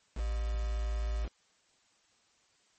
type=tone with quantisation; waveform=sine; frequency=55.2 Hz; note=A1; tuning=6 cents sharp; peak=-30 dBFS; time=0.15-1.29 s; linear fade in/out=50 ms; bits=7; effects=white hiss -69 dBFS RMS until 2.78 s + MP3 32 kbps